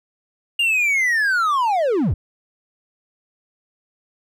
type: linear sweep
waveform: triangle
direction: down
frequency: 2837 to 55.2 Hz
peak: -14 dBFS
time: 0.59-2.14 s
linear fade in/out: 5 ms
effects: none